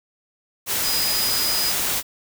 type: tone in noise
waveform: sine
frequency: 4959 Hz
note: D#8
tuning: 7 cents flat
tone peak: -23 dBFS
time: 0.82-1.74 s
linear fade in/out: 50 ms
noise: white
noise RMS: -23 dBFS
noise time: 0.66-2.03 s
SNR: -3 dB
effects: none